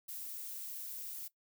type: noise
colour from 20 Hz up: violet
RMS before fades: -44 dBFS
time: 0.08-1.28 s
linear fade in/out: 10 ms
effects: noise-tail reverb RT60 0.1 s tail -18 dB re dry